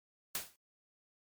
white noise with exponential decay, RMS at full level -33 dBFS, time 0.35-0.56 s, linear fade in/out 1 ms, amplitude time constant 45 ms, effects MP3 96 kbps

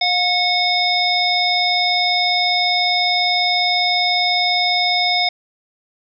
harmonic tone with a mistuned harmonic, 730 Hz, F#5, 24 cents flat, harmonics 1 / 3 / 5 / 7, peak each -20 / -20 / -20 / -20 dBFS, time 0.01-5.29 s, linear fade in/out 5 ms, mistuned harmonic 1, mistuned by -35 cents, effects none

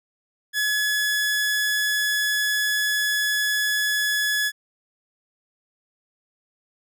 sawtooth tone, 1699 Hz, G#6, 39 cents sharp, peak -17 dBFS, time 0.53-4.52 s, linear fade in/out 50 ms, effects none

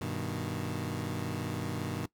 20% pulse chord, G augmented, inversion none, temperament equal, 98 / 123.47 / 155.56 Hz, G2 / B2 / D#3, 0 / 0 / 0 cents, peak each -33 dBFS, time 0.01-2.06 s, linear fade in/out 5 ms, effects noise-tail reverb RT60 0.1 s tail -19 dB re dry

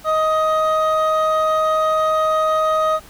triangle tone pair together, 628 / 1253 Hz, D#5 / D#6, +16 / +12 cents, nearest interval octave, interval 1196 cents, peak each -15 dBFS, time 0.04-3 s, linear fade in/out 50 ms, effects tanh soft clip ceiling -7 dBFS + pink hiss -44 dBFS RMS until 3.09 s

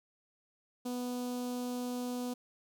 sawtooth tone with notch filter, 246.9 Hz, B3, in tune, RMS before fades -37 dBFS, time 0.85-2.34 s, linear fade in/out 10 ms, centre 1900 Hz, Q 0.58, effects none

